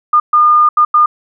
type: tone bursts at uneven times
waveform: sine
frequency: 1214 Hz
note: D#6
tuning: 43 cents flat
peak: -5 dBFS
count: 4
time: 0.13-0.2 / 0.33-0.69 / 0.77-0.85 / 0.94-1.06 s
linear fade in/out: 5 ms
effects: none